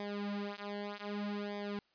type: tone with flanger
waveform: sawtooth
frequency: 204.5 Hz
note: G#3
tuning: 26 cents flat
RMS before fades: -40 dBFS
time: 0-1.79 s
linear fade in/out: 2 ms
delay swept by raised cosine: 0.71 to 5.71 ms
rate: 0.64 Hz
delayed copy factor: -1
effects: white hiss -73 dBFS RMS until 1.94 s + resampled to 11025 Hz